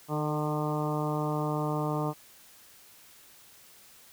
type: harmonic tone with a mistuned harmonic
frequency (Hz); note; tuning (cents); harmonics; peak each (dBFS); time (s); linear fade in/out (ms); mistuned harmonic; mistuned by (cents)
151.2; D#3; -49; 1 / 2 / 3 / 4 / 5 / 6 / 7 / 8; -31 / -34 / -36 / -37 / -38 / -39 / -39 / -40; 0.08-2.14; 50; 3; -21
effects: white hiss -55 dBFS RMS until 4.12 s